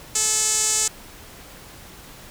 sawtooth tone with band-pass filter, 433.7 Hz, A4, 25 cents flat, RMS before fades -21 dBFS, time 0.15-0.88 s, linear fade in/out 5 ms, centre 7400 Hz, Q 4.4, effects pink hiss -43 dBFS RMS until 2.3 s

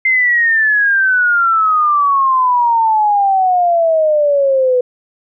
sine exponential sweep, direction down, 2093 to 493.9 Hz, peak -9 dBFS, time 0.05-4.81 s, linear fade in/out 5 ms, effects none

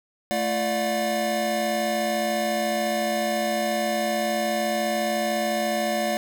square tone cluster, 220.1 / 340.5 / 586 / 720 Hz, A3 / F4 / D5 / F#5, +1 / -44 / -4 / -47 cents, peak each -30 / -35 / -27 / -28 dBFS, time 0.31-6.17 s, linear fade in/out 0 ms, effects none

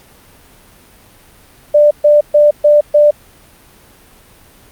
sine tone bursts, 592 Hz, D5, 14 cents sharp, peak -4 dBFS, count 5, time 1.74-3.11 s, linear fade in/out 10 ms, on 170 ms, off 130 ms, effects pink hiss -44 dBFS RMS until 4.71 s + Opus 48 kbps

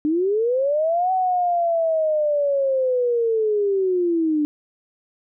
sine linear two-way sweep, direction up then down, 293.5 to 755 to 293.5 Hz, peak -17 dBFS, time 0.05-4.45 s, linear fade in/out 0 ms, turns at 1.12 s, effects none

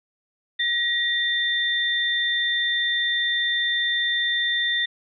sine tone pair together, 1900 / 3575 Hz, A#6 / A7, +33 / +27 cents, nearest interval major seventh, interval 1094 cents, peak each -23 dBFS, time 0.59-4.86 s, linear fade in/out 10 ms, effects none

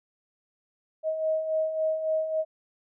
sine beating tone pair, 629 / 632.6 Hz, D#5 / D#5, +19 / +29 cents, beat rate 3.6 Hz, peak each -33 / -25 dBFS, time 1.03-2.45 s, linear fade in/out 50 ms, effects none

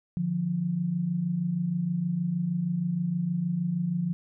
sine tone pair together, 149.6 / 175.99 Hz, D3 / F3, +32 / +14 cents, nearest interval minor third, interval 282 cents, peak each -32 / -26 dBFS, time 0.17-4.13 s, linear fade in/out 0 ms, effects none

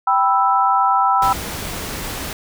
sine chord, E minor, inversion first, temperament equal, 784 / 987.8 / 1318.5 Hz, G5 / B5 / E6, 0 / 0 / 0 cents, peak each -17 dBFS, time 0.07-1.33 s, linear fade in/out 5 ms
pink noise, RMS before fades -27 dBFS, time 1.22-2.33 s, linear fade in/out 2 ms
effects none

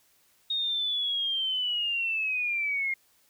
sine linear sweep, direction down, 3729 to 2122 Hz, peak -26 dBFS, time 0.5-2.94 s, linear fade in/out 5 ms, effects white hiss -65 dBFS RMS until 3.29 s

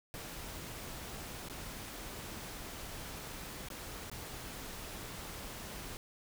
pink noise with dropouts, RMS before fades -45 dBFS, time 0.14-5.97 s, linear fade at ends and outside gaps 0 ms, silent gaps 1.486-1.498 / 3.686-3.702 / 4.099-4.115 s, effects none

